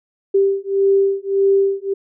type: beating tone pair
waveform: sine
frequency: 392 / 393.7 Hz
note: G4 / G4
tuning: 0 / +8 cents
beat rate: 1.7 Hz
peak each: -16 dBFS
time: 0.34-1.94 s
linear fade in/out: 10 ms
effects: none